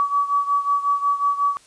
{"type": "beating tone pair", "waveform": "sine", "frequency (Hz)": [1139, 1144.5], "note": ["C#6", "D6"], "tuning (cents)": [47, -45], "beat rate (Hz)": 5.5, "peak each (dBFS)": [-19, -23], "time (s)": [0, 1.57], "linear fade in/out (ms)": 0, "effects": ["white hiss -52 dBFS RMS until 1.66 s", "resampled to 22050 Hz"]}